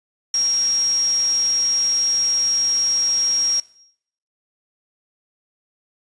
sine tone in noise, 5600 Hz, F8, 4 cents sharp, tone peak -17 dBFS, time 0.34-3.6 s, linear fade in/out 2 ms, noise white, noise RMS -34 dBFS, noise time 0.34-3.6 s, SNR +14 dB, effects noise-tail reverb RT60 0.7 s tail -19 dB re dry + resampled to 22050 Hz

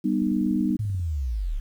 sine chord, G augmented, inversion none, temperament just, 196 / 245 / 306.2 Hz, G3 / B3 / D#4, 0 / -14 / -28 cents, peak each -25 dBFS, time 0.04-0.77 s, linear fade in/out 10 ms
click train, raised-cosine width 5 ms, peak -30 dBFS, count 17, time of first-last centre 0.22-0.997 s, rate 20.6 Hz
sine linear sweep, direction down, 110 to 30.42 Hz, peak -24 dBFS, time 0.79-1.6 s, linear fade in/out 10 ms
effects 9-bit

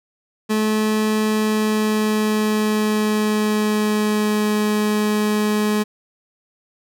30% pulse tone with pitch glide, 215.6 to 211.2 Hz, A3 to G#3, -35 to +29 cents, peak -14 dBFS, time 0.49-5.84 s, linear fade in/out 20 ms, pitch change -36 cents, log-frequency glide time 1.24-4.52 s, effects none

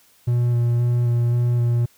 triangle tone with vibrato, 120 Hz, B2, 49 cents flat, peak -14 dBFS, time 0.27-1.86 s, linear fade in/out 10 ms, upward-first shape square, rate 1.9 Hz, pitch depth 12 cents each way, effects white hiss -56 dBFS RMS until 1.97 s

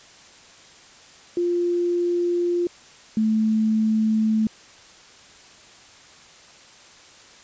sine tone pair in turn, 349.2 / 218.6 Hz, F4 / A3, 0 / -11 cents, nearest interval minor sixth, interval 811 cents, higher first, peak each -19 / -17 dBFS, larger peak second, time 1.37-2.67 / 3.17-4.47 s, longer neither, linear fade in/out 2 ms, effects white hiss -48 dBFS RMS until 7.43 s + resampled to 16000 Hz

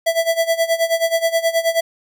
square tone with tremolo, 662 Hz, E5, 7 cents sharp, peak -13 dBFS, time 0.06-1.81 s, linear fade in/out 10 ms, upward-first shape sine, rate 9.4 Hz, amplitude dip 85%, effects none

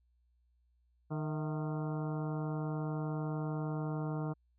harmonic tone with a mistuned harmonic, 153.4 Hz, D#3, 24 cents flat, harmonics 1 / 2 / 3 / 4 / 5 / 6 / 7 / 8 / 9, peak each -35 / -41 / -45 / -47 / -49 / -51 / -52 / -53 / -54 dBFS, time 1.1-4.34 s, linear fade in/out 20 ms, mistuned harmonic 4, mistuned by +79 cents, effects added 60 Hz sine -69 dBFS peak until 4.58 s

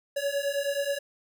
square beating tone pair, 559 / 568.4 Hz, C#5 / C#5, +14 / +43 cents, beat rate 9.4 Hz, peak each -31 / -30 dBFS, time 0.16-0.99 s, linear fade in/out 10 ms, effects none

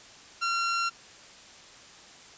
sawtooth tone, 1371 Hz, F6, 32 cents flat, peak -22 dBFS, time 0.41-0.9 s, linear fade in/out 20 ms, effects white hiss -50 dBFS RMS until 2.37 s + resampled to 16000 Hz

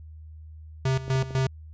square tone with tremolo, 132.2 Hz, C3, 18 cents sharp, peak -22 dBFS, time 0.85-1.47 s, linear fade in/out 5 ms, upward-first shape square, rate 4 Hz, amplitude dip 80%
click train, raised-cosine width 2 ms, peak -26 dBFS, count 6, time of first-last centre 1.08-1.459 s, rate 13.2 Hz
effects added 78 Hz sine -41 dBFS peak until 1.73 s + resampled to 16000 Hz

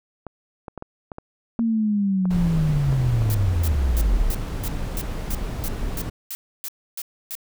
clicks, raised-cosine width 1 ms, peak -20 dBFS, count 11, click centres 0.267 / 0.682 / 0.777 / 0.824 / 1.118 / 1.184 / 1.594 / 2.255 / 2.927 / 3.22 / 3.292 s
sine linear sweep, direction down, 233.1 to 32 Hz, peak -18 dBFS, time 1.59-4.31 s, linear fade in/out 0 ms
brown noise, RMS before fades -27 dBFS, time 2.3-6.1 s, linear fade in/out 10 ms
blue noise bursts, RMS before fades -31 dBFS, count 13, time 3.3-7.352 s, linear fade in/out 0 ms, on 44 ms, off 290 ms
effects none

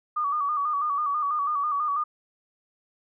sine tone with vibrato, 1174.7 Hz, D6, in tune, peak -23 dBFS, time 0.16-2.04 s, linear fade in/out 10 ms, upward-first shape square, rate 6.1 Hz, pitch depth 61 cents each way, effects none

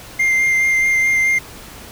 triangle tone with vibrato, 2100 Hz, C7, 6 cents sharp, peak -11 dBFS, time 0.19-1.39 s, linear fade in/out 10 ms, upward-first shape sine, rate 4.7 Hz, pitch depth 12 cents each way, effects pink hiss -37 dBFS RMS until 1.91 s

